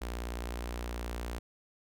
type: tone with notch filter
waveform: sawtooth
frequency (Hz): 59.4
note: A#1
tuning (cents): +33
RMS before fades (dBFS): -38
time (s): 0.01-1.39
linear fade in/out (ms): 10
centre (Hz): 130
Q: 0.7
effects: none